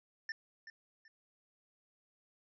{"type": "tone with echo", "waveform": "square", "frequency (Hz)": 1788, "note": "A6", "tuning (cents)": 27, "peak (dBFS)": -38, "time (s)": [0.29, 0.32], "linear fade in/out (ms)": 2, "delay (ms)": 380, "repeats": 2, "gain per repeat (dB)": -11, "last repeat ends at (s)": 1.08, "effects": ["resampled to 16000 Hz"]}